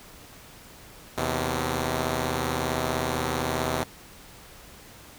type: tone pair together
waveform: 5% pulse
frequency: 80.09 / 127.9 Hz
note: E2 / C3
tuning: -49 / -39 cents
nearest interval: minor sixth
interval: 810 cents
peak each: -17 dBFS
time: 1.17-3.84 s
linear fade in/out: 10 ms
effects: pink hiss -48 dBFS RMS until 5.18 s